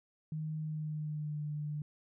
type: tone with pitch glide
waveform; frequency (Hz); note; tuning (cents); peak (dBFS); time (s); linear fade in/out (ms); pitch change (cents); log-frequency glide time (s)
sine; 155.56 to 149.31; D#3 to D3; 0 to +29; -35; 0.32-1.82; 2; -71; 0.59-1.44
effects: none